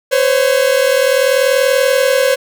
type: tone pair together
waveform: 45% pulse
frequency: 510 / 550.5 Hz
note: C5 / C#5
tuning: -44 / -12 cents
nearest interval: minor second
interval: 132 cents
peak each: -13 dBFS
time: 0.11-2.36 s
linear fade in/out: 20 ms
effects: none